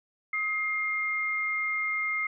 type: tone pair together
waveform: sine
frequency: 1268 / 2117 Hz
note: D#6 / C7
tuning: +32 / +20 cents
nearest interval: major sixth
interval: 888 cents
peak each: -35 / -27 dBFS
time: 0.33-2.27 s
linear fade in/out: 5 ms
effects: none